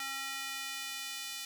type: tone with high-pass filter sweep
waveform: square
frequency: 271.2 Hz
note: C#4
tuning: 38 cents flat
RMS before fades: -40 dBFS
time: 0-1.45 s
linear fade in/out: 2 ms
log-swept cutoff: 1600 to 3200 Hz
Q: 1
effects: none